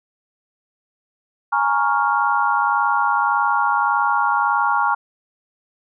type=chord; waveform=sine; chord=Bb minor seventh; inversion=third; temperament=equal; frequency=830.6 / 932.3 / 1108.7 / 1396.9 Hz; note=Ab5 / Bb5 / Db6 / F6; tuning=0 / 0 / 0 / 0 cents; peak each=-21 dBFS; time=1.52-4.95 s; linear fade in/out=10 ms; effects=none